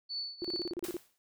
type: tone with tremolo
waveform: sine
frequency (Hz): 4468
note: C#8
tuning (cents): +13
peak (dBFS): -33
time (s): 0.09-0.73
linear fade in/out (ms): 20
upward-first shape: triangle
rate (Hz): 2.7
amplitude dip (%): 90
type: tone bursts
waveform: sine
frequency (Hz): 349.2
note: F4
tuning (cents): 0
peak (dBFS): -33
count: 10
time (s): 0.42-0.967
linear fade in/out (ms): 0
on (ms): 25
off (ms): 33
type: noise with exponential decay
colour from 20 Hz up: white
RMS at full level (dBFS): -40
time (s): 0.84-1.18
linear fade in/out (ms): 0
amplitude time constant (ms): 72
effects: none